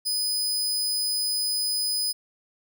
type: tone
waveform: sawtooth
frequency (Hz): 5000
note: D#8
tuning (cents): +8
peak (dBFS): -21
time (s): 0.05-2.13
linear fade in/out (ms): 20
effects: none